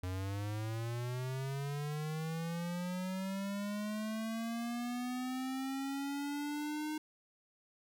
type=linear sweep; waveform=square; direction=up; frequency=90.1 to 308.2 Hz; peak=-37 dBFS; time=0.03-6.98 s; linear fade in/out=5 ms; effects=none